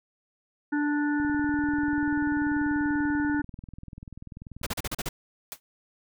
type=harmonic tone; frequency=293.7 Hz; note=D4; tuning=in tune; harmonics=1 / 3 / 5 / 6; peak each=-24 / -36 / -33 / -39 dBFS; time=0.72-3.42 s; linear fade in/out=10 ms
type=click train; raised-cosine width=5 ms; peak=-29 dBFS; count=73; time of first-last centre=1.2-4.712 s; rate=20.5 Hz
type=noise bursts; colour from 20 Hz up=pink; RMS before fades=-31 dBFS; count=7; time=4.63-5.09 s; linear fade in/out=5 ms; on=34 ms; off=37 ms
type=noise with exponential decay; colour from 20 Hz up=white; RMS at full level=-33 dBFS; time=5.52-5.6 s; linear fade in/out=0 ms; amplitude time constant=16 ms
effects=none